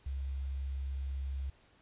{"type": "tone with quantisation", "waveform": "sine", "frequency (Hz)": 67.7, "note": "C#2", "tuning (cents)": -40, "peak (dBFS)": -34, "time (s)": [0.06, 1.5], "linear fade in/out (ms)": 5, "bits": 10, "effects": ["pink hiss -65 dBFS RMS until 1.81 s", "resampled to 8000 Hz"]}